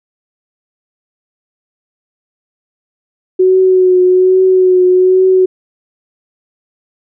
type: tone with vibrato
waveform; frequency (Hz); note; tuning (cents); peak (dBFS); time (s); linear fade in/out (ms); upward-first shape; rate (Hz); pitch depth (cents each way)
sine; 370; F#4; 0; -5; 3.39-5.46; 10; triangle; 1.2; 29
effects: none